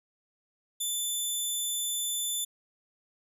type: tone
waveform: 10% pulse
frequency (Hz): 3520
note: A7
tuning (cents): 0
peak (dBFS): -21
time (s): 0.8-2.45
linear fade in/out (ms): 10
effects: resampled to 32000 Hz